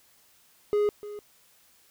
triangle tone with echo, 415.3 Hz, G#4, in tune, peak -19 dBFS, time 0.73-0.89 s, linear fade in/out 0 ms, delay 300 ms, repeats 1, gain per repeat -15 dB, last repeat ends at 1.19 s, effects white hiss -61 dBFS RMS until 1.9 s

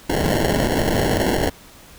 violet noise with sample-and-hold, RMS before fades -19 dBFS, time 0.09-1.5 s, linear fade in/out 10 ms, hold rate 1225 Hz, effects pink hiss -45 dBFS RMS until 1.98 s

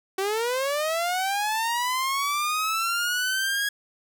sawtooth linear sweep, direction up, 375.9 to 1661.2 Hz, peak -20 dBFS, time 0.18-3.69 s, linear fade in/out 5 ms, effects none

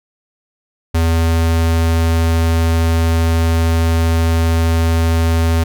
square tone, 82.41 Hz, E2, in tune, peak -12 dBFS, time 0.94-5.64 s, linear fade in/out 10 ms, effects none

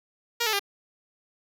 5% pulse tone with pitch steps, 471.2 / 434.6 / 400.8 Hz, A#4 / A4 / G4, +19 / -21 / +38 cents, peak -12 dBFS, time 0.4-0.595 s, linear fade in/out 10 ms, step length 65 ms, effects none

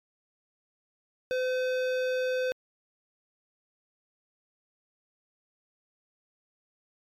sine tone with hard clipping, 510 Hz, C5, 44 cents flat, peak -28 dBFS, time 1.31-2.52 s, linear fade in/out 0 ms, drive 15 dB, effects MP3 96 kbps

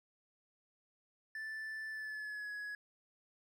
triangle tone with pitch glide, 1759 to 1678.6 Hz, A6 to G#6, -1 to +18 cents, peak -39 dBFS, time 1.35-2.75 s, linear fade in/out 2 ms, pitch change -81 cents, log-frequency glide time 1.9-2.51 s, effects none

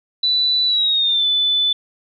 sine tone with pitch glide, 3974 to 3500 Hz, B7 to A7, +10 to -10 cents, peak -14 dBFS, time 0.23-1.73 s, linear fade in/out 5 ms, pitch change -220 cents, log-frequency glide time 0.66-1.26 s, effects none

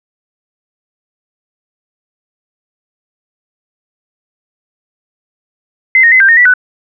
sine tone with pitch steps, 2061 / 1857 / 2041 / 1580 / 1843 / 1958 / 1493 Hz, C7 / A#6 / C7 / G6 / A#6 / B6 / F#6, -27 / -7 / -44 / +13 / -20 / -15 / +15 cents, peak -3 dBFS, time 5.95-6.538 s, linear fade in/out 2 ms, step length 84 ms, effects none

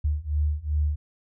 sine beating tone pair, 73.42 / 76.02 Hz, D2 / D#2, 0 / -40 cents, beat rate 2.6 Hz, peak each -26 / -25 dBFS, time 0.04-0.96 s, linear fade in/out 10 ms, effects none

